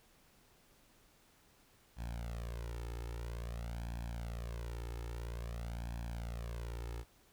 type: tone with flanger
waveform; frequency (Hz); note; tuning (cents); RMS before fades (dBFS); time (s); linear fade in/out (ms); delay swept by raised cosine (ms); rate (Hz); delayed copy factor
sawtooth; 57.9; A#1; -11; -42; 1.96-7.05; 50; 1.2 to 2.3; 0.5; +1
effects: pink hiss -67 dBFS RMS until 7.32 s